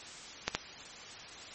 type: clicks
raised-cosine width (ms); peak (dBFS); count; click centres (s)
0.2; -11; 2; 0.48 / 0.55
effects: white hiss -47 dBFS RMS until 1.54 s + MP3 32 kbps